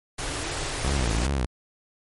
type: band-stop noise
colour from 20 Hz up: pink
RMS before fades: -30 dBFS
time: 0.18-1.27 s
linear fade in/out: 10 ms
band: 160 to 260 Hz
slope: 96 dB/octave
type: tone with vibrato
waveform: sawtooth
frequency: 61.74 Hz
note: B1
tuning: in tune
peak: -19 dBFS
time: 0.84-1.46 s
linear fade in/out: 5 ms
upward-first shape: sine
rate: 2.6 Hz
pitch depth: 230 cents each way
effects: MP3 48 kbps